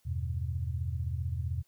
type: chord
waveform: sine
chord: E minor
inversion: none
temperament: equal with one note detuned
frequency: 82.41 / 98 / 125.34 Hz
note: E2 / G2 / B2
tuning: 0 / 0 / +26 cents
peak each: -33 / -37 / -36 dBFS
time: 0.05-1.63 s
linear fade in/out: 20 ms
effects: white hiss -71 dBFS RMS until 1.67 s